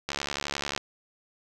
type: click train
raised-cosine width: 0.2 ms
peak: -12 dBFS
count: 50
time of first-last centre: 0.09-0.777 s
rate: 71.3 Hz
effects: none